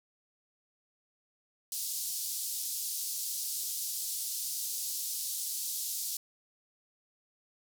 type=band-pass noise; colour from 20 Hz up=white; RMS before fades=-36 dBFS; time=1.72-6.17 s; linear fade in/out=2 ms; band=4300 to 15000 Hz; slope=24 dB/octave; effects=none